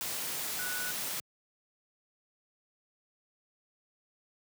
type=tone in noise; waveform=sine; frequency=1476 Hz; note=F#6; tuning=5 cents flat; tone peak=-37 dBFS; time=0.59-0.91 s; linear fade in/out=0 ms; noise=white; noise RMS=-36 dBFS; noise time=0.01-1.2 s; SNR=-4 dB; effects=high-pass 100 Hz 12 dB/octave